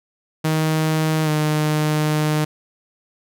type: tone with pitch glide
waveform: sawtooth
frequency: 157.2 to 152.72 Hz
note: D#3 to D#3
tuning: +18 to -32 cents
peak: -13 dBFS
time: 0.44-2.45 s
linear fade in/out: 10 ms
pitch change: -50 cents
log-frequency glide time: 1.24-1.29 s
effects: none